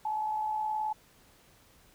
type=tone with amplitude modulation; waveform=sine; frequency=860 Hz; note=A5; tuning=40 cents flat; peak=-27 dBFS; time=0.05-0.93 s; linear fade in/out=5 ms; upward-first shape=sine; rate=59.1 Hz; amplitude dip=45%; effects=pink hiss -61 dBFS RMS until 1.94 s